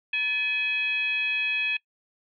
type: tone with frequency modulation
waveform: sine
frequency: 2529 Hz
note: D#7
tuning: 28 cents sharp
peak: -23 dBFS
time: 0.13-1.77 s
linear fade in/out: 5 ms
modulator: 794 Hz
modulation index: 0.61
effects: noise-tail reverb RT60 0.1 s tail -24 dB re dry